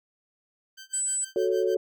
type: tone with tremolo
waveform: 15% pulse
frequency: 1555 Hz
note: G6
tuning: 14 cents flat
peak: -35 dBFS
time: 0.77-1.75 s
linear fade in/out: 10 ms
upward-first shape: sine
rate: 6.5 Hz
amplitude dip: 95%
type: tone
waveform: sine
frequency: 7920 Hz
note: B8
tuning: 4 cents sharp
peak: -25 dBFS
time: 0.93-1.25 s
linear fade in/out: 10 ms
type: chord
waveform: sine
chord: F# minor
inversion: none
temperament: equal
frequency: 370 / 440 / 554.4 Hz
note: F#4 / A4 / C#5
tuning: 0 / 0 / 0 cents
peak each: -25 / -26 / -29 dBFS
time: 1.36-1.77 s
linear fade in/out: 2 ms
effects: none